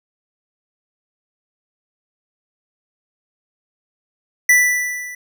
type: tone with level ramp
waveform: square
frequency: 1975.5 Hz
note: B6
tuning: in tune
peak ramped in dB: -8 to -31 dBFS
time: 4.49-5.15 s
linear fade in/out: 5 ms
effects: none